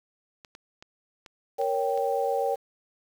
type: clicks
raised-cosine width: 0.2 ms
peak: -28 dBFS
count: 6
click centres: 0.448 / 0.551 / 0.825 / 1.262 / 1.615 / 1.976 s
type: chord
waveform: sine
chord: G diminished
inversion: first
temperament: equal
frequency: 466.2 / 554.4 / 784 Hz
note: Bb4 / Db5 / G5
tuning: 0 / 0 / 0 cents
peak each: -28 dBFS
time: 1.58-2.56 s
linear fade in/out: 20 ms
effects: 8-bit